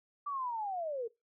sine linear sweep, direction down, 1174.7 to 440.7 Hz, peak -34 dBFS, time 0.26-1.08 s, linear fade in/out 10 ms, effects noise-tail reverb RT60 0.2 s tail -20 dB re dry

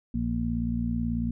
harmonic tone, 58.27 Hz, A#1, in tune, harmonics 1 / 2 / 3 / 4, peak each -32 / -33 / -34 / -28 dBFS, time 0.14-1.31 s, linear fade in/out 5 ms, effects none

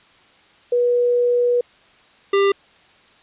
sine / square tone pair in turn, 485.7 / 396.7 Hz, B4 / G4, -29 / +21 cents, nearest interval major third, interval 350 cents, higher first, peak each -14 dBFS, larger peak neither, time 0.72-1.61 / 2.33-2.52 s, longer first, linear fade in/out 5 ms, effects white hiss -52 dBFS RMS until 3.22 s + resampled to 8000 Hz

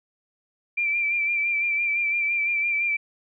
sine tone with vibrato, 2356 Hz, D7, 5 cents sharp, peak -21 dBFS, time 0.77-2.97 s, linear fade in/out 10 ms, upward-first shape sine, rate 5.9 Hz, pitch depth 37 cents each way, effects none

